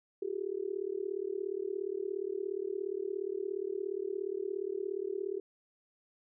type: tone with amplitude modulation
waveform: sine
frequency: 392 Hz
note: G4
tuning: in tune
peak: -29 dBFS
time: 0.22-5.4 s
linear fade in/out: 5 ms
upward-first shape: sine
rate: 37.1 Hz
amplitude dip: 100%
effects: none